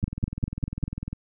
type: two click trains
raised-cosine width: 5 ms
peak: -19 / -12 dBFS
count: 23 / 5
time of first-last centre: 0.03-1.13 / 0.04-0.837 s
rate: 20 / 5.02 Hz
effects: none